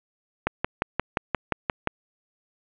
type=click train; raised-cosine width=0.5 ms; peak=-7 dBFS; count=9; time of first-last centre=0.47-1.874 s; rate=5.7 Hz; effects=resampled to 8000 Hz + 7-bit